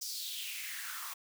white noise with high-pass filter sweep, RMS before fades -41 dBFS, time 0.01-1.14 s, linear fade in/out 10 ms, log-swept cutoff 5500 to 1000 Hz, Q 4.1, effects none

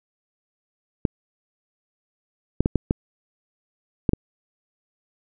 clicks, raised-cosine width 3 ms, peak -5 dBFS, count 7, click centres 1.052 / 2.606 / 2.659 / 2.757 / 2.909 / 4.092 / 4.134 s, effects none

